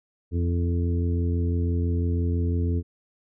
harmonic tone with a mistuned harmonic, 86 Hz, F2, 26 cents flat, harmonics 1 / 2 / 3 / 4 / 5, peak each -22 / -33 / -31 / -36 / -36 dBFS, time 0.31-2.83 s, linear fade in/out 50 ms, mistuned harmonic 5, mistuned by +16 cents, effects none

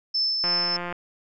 sine tone with tremolo, 5274 Hz, E8, in tune, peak -20 dBFS, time 0.14-0.77 s, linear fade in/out 10 ms, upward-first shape triangle, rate 3.2 Hz, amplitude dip 35%
click train, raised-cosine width 0.5 ms, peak -17 dBFS, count 86, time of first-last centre 0.44-0.926 s, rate 175 Hz
effects none

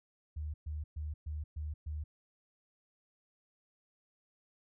sine tone bursts, 76 Hz, D#2, 40 cents flat, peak -36 dBFS, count 6, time 0.36-2.04 s, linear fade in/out 10 ms, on 180 ms, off 120 ms, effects none

